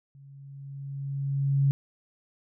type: tone with level ramp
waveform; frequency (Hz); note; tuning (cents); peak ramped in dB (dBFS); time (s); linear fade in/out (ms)
sine; 138.59; C#3; 0; -48 to -18; 0.15-1.71; 0
effects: none